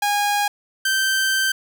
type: tone pair in turn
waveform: sawtooth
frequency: 820 / 1556.5 Hz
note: G#5 / G6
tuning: -22 / -13 cents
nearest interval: major seventh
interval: 1109 cents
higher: second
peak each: -14 / -14 dBFS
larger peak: neither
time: 0.02-0.48 / 0.85-1.52 s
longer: second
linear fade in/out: 5 ms
effects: none